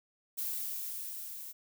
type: noise with level ramp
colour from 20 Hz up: violet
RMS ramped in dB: -35 to -45 dBFS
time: 0.37-1.53 s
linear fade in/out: 20 ms
effects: none